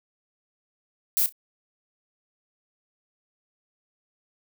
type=noise with echo; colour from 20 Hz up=violet; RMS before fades=-22 dBFS; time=1.17-1.26 s; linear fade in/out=0 ms; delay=32 ms; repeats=2; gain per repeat=-15 dB; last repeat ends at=1.324 s; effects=none